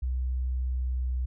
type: tone with pitch glide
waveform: sine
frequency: 63.3 to 62.9 Hz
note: B1 to B1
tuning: +43 to +32 cents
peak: -26 dBFS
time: 0.02-1.26 s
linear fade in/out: 10 ms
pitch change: -11 cents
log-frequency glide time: 0.68-1.13 s
effects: none